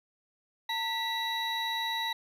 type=tone cluster; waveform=triangle; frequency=906 / 1958 / 3882 Hz; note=A#5 / B6 / B7; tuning=-50 / -15 / -31 cents; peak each=-32 / -34 / -32 dBFS; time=0.69-2.13 s; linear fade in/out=5 ms; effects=none